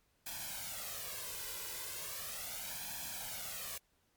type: noise with flanger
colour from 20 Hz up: white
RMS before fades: -43 dBFS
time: 0.26-3.78 s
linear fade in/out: 5 ms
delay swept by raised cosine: 1.2 to 2.03 ms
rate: 0.37 Hz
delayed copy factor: +0.75
effects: pink hiss -75 dBFS RMS until 4.16 s + MP3 96 kbps